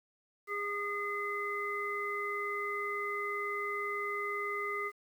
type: harmonic tone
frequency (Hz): 409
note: G#4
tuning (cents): -26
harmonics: 1 / 3 / 5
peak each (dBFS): -39 / -37 / -37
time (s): 0.47-4.92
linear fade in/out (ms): 50
effects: 10-bit